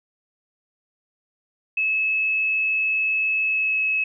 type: tone with pitch glide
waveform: sine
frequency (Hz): 2593 to 2578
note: E7 to E7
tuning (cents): -29 to -39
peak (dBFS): -19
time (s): 1.77-4.04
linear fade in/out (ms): 5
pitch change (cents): -10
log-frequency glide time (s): 3.44-3.81
effects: none